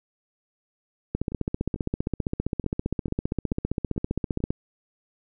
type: two click trains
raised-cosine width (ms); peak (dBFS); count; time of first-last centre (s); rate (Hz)
3; -12 / -24; 52 / 8; 1.15-4.505 / 1.32-4.404; 15.2 / 2.27
effects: none